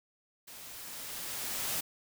white noise with level ramp, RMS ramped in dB -49 to -33 dBFS, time 0.47-1.81 s, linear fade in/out 10 ms, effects none

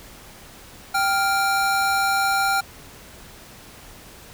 square tone pair together, 784 / 1396.9 Hz, G5 / F6, 0 / 0 cents, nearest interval minor seventh, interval 1000 cents, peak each -22 dBFS, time 0.94-2.61 s, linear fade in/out 10 ms, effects pink hiss -44 dBFS RMS until 4.33 s

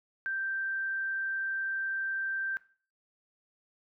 sine tone, 1568 Hz, G6, in tune, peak -30 dBFS, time 0.26-2.57 s, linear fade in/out 0 ms, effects noise-tail reverb RT60 0.4 s tail -17 dB re dry

